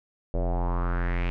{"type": "tone with low-pass filter sweep", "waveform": "square", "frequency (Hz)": 43.65, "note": "F1", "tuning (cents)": 0, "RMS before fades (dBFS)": -26, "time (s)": [0.34, 1.3], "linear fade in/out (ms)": 0, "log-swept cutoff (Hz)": [550, 2600], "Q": 4, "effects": []}